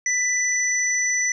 sine tone pair together, 1988 / 5957 Hz, B6 / F#8, +11 / +11 cents, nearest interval octave + perfect fifth, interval 1900 cents, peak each -22 dBFS, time 0.06-1.32 s, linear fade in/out 2 ms, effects none

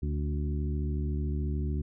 harmonic tone with a mistuned harmonic, 73.7 Hz, D2, 7 cents sharp, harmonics 1 / 2 / 3 / 4 / 5, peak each -29 / -35 / -39 / -41 / -43 dBFS, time 0.02-1.82 s, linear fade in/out 10 ms, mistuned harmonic 4, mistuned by -31 cents, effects none

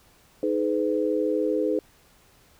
sine tone cluster, 311.9 / 424.8 / 505 Hz, D#4 / G#4 / B4, +4 / +39 / +39 cents, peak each -26 dBFS, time 0.43-1.79 s, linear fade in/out 2 ms, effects pink hiss -58 dBFS RMS until 2.59 s

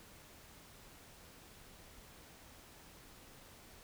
silence, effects pink hiss -58 dBFS RMS until 3.83 s

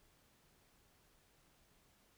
silence, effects pink hiss -71 dBFS RMS until 2.17 s

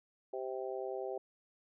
harmonic tone, 130.3 Hz, C3, 7 cents flat, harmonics 3 / 4 / 5 / 6, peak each -40 / -42 / -44 / -46 dBFS, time 0.33-1.18 s, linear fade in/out 5 ms, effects none

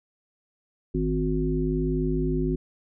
harmonic tone with a mistuned harmonic, 51.91 Hz, G#1, in tune, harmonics 1 / 3 / 5 / 7, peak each -28 / -28 / -28 / -28 dBFS, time 0.94-2.56 s, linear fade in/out 10 ms, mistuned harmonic 3, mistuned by +29 cents, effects none

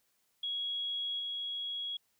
sine tone with level steps, 3322 Hz, G#7, in tune, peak -33 / -35 dBFS, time 0.43-1.97 s, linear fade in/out 5 ms, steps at 1.19 s, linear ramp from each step 10 ms, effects white hiss -75 dBFS RMS until 2.19 s

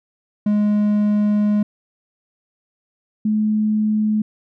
triangle / sine tone pair in turn, 208.5 / 214 Hz, G#3 / A3, +7 / -48 cents, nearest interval unison, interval 45 cents, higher second, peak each -12 / -15 dBFS, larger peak first, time 0.46-1.63 / 3.25-4.22 s, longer first, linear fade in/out 5 ms, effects none

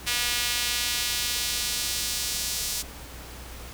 sawtooth tone with high-pass filter sweep, 241.8 Hz, B3, 36 cents flat, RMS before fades -28 dBFS, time 0.06-2.83 s, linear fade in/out 20 ms, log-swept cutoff 2600 to 5500 Hz, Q 0.95, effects added 60 Hz sine -43 dBFS peak until 3.73 s + pink hiss -43 dBFS RMS until 3.73 s

